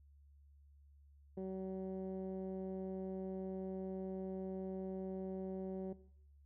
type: tone with low-pass filter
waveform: 15% pulse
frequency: 189.2 Hz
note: F#3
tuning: 39 cents sharp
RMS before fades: -43 dBFS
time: 1.37-5.93 s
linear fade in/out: 5 ms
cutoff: 420 Hz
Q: 1.2
effects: noise-tail reverb RT60 0.7 s tail -18 dB re dry + added 71 Hz sine -61 dBFS peak until 6.45 s